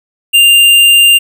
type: tone with tanh clipping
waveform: sine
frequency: 2794 Hz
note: F7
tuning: in tune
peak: -4 dBFS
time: 0.33-1.19 s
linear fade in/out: 20 ms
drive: 17 dB
effects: none